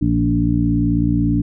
harmonic tone with a mistuned harmonic, 58.27 Hz, A#1, in tune, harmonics 1 / 2 / 3 / 4 / 5, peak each -22 / -20 / -21 / -22 / -18 dBFS, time 0.01-1.42 s, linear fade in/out 10 ms, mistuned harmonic 3, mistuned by -19 cents, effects none

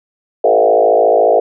sine tone with frequency modulation, 570 Hz, C#5, 48 cents sharp, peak -7 dBFS, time 0.44-1.4 s, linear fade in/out 5 ms, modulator 54.1 Hz, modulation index 3, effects none

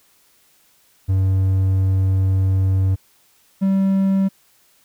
triangle tone pair in turn, 95.2 / 193.39 Hz, F#2 / G3, +50 / -23 cents, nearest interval octave, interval 1227 cents, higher second, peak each -12 dBFS, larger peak neither, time 1.08-2.96 / 3.61-4.29 s, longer first, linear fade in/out 20 ms, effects white hiss -57 dBFS RMS until 4.84 s

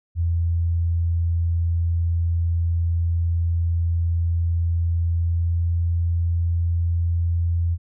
sine tone with pitch glide, 84.4 to 84.94 Hz, E2 to F2, +41 to -48 cents, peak -18 dBFS, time 0.15-7.78 s, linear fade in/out 50 ms, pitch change +11 cents, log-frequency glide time 5.18-5.66 s, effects none

